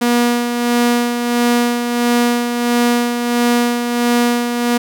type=tone with tremolo; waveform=sawtooth; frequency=240 Hz; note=B3; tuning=49 cents flat; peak=-7 dBFS; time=0.01-4.78 s; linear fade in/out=10 ms; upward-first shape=sine; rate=1.5 Hz; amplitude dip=50%; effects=none